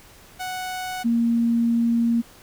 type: tone pair in turn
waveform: sawtooth / sine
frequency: 740 / 233.1 Hz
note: F#5 / A#3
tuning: 0 / 0 cents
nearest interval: octave + minor sixth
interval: 2000 cents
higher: first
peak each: -24 / -17 dBFS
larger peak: second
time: 0.39-1.04 / 1.04-2.22 s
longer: second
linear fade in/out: 20 ms
effects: pink hiss -49 dBFS RMS until 2.42 s